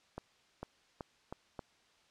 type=accelerating click train; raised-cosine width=1 ms; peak=-27 dBFS; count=5; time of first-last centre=0.18-1.592 s; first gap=450 ms; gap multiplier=0.84; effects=white hiss -68 dBFS RMS until 2.1 s + low-pass 5000 Hz 12 dB/octave